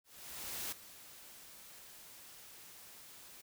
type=noise with ADSR envelope; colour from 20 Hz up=white; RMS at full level=-40 dBFS; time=0.04-3.42 s; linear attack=680 ms; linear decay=7 ms; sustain=-15 dB; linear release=16 ms; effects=none